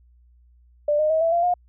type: tone with pitch steps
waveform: sine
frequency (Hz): 591 / 613.6 / 637.1 / 661.5 / 686.8 / 713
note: D5 / D#5 / D#5 / E5 / F5 / F5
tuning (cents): +11 / -24 / +41 / +6 / -29 / +36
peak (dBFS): -17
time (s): 0.88-1.54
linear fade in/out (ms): 5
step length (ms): 110
effects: added 60 Hz sine -52 dBFS peak until 1.68 s